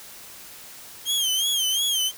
sawtooth tone with vibrato, 3184 Hz, G7, 26 cents sharp, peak -18 dBFS, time 1.05-2.12 s, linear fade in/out 50 ms, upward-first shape sine, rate 2.8 Hz, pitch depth 95 cents each way, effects white hiss -43 dBFS RMS until 2.17 s

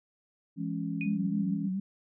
sine chord, C# minor, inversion first, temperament equal with one note detuned, 167.5 / 207.7 / 277.2 Hz, E3 / G#3 / C#4, +28 / 0 / 0 cents, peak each -34 / -36 / -35 dBFS, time 0.56-1.7 s, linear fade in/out 50 ms
sine tone with exponential decay, 2478 Hz, D#7, 8 cents flat, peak -31 dBFS, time 1.01-1.18 s, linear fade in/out 1 ms, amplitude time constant 35 ms
sine tone with vibrato, 196.4 Hz, G3, 4 cents sharp, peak -29 dBFS, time 1.06-1.8 s, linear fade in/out 5 ms, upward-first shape triangle, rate 4.2 Hz, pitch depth 110 cents each way
effects none

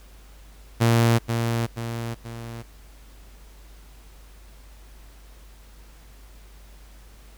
sawtooth tone with echo, 116.2 Hz, A#2, 5 cents flat, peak -12 dBFS, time 0.8-1.19 s, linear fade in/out 20 ms, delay 480 ms, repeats 3, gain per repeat -6 dB, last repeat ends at 2.63 s, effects added 50 Hz sine -45 dBFS peak until 7.37 s + pink hiss -54 dBFS RMS until 7.37 s

